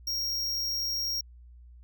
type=tone; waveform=square; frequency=5588 Hz; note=F8; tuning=in tune; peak=-29 dBFS; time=0.07-1.21 s; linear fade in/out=5 ms; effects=added 60 Hz sine -48 dBFS peak until 1.83 s